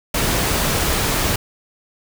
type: noise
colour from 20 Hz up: pink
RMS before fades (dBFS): -19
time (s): 0.14-1.36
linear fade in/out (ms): 5
effects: none

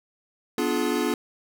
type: chord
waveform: square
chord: B diminished seventh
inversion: none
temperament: equal with one note detuned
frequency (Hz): 246.9 / 293.7 / 349.2 / 426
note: B3 / D4 / F4 / Ab4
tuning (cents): 0 / 0 / 0 / +44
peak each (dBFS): -29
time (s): 0.58-1.14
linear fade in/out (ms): 2
effects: none

